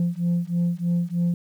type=beating tone pair; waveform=sine; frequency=171.5 / 174.7 Hz; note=F3 / F3; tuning=-31 / +1 cents; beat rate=3.2 Hz; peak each=-22 dBFS; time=0-1.34 s; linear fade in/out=2 ms; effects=tanh soft clip ceiling -17 dBFS + 9-bit